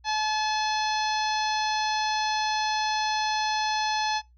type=harmonic tone with a mistuned harmonic; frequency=860 Hz; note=A5; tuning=40 cents flat; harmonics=1 / 2 / 3 / 4 / 5 / 6 / 7; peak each=-26 / -32 / -36 / -36 / -33 / -38 / -39 dBFS; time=0.04-4.22 s; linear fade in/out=50 ms; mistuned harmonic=5; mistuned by=-32 cents; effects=noise-tail reverb RT60 0.2 s tail -24 dB re dry + added 60 Hz sine -54 dBFS peak until 4.37 s